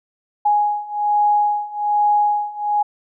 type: beating tone pair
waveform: sine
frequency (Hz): 830.6 / 831.8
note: G#5 / G#5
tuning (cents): 0 / +2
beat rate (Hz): 1.2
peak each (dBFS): -19 / -17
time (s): 0.45-2.83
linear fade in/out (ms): 10
effects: none